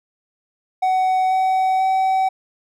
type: tone with pitch steps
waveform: triangle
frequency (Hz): 749 / 755.1 / 761.2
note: F#5 / F#5 / F#5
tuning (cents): +21 / +35 / +49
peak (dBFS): -13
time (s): 0.82-2.29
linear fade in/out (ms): 10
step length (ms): 490
effects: none